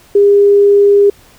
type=tone; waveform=sine; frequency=404.5 Hz; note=G#4; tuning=46 cents flat; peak=-4 dBFS; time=0.15-1.1 s; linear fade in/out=5 ms; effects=pink hiss -44 dBFS RMS until 1.38 s